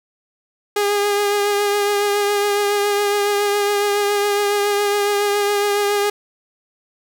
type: tone with vibrato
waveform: sawtooth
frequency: 408.7 Hz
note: G#4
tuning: 28 cents flat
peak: -12 dBFS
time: 0.76-6.1 s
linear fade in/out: 5 ms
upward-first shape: triangle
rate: 7.2 Hz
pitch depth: 26 cents each way
effects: none